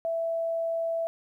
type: tone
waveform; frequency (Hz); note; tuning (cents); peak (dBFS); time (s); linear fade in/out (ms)
sine; 662; E5; +7; -26; 0.05-1.07; 0
effects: 11-bit